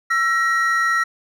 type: tone pair together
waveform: triangle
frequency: 1340 / 1895 Hz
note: E6 / A#6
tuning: +28 / +28 cents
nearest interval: tritone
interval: 600 cents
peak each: -17 dBFS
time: 0.1-1.04 s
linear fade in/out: 10 ms
effects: none